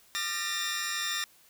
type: tone cluster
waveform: 15% pulse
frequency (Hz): 1198 / 1375 / 1798 / 1891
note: D6 / F6 / A6 / A#6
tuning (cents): +34 / -27 / +37 / +24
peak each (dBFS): -31 / -34 / -27 / -30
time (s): 0.15-1.24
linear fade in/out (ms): 0
effects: white hiss -60 dBFS RMS until 1.49 s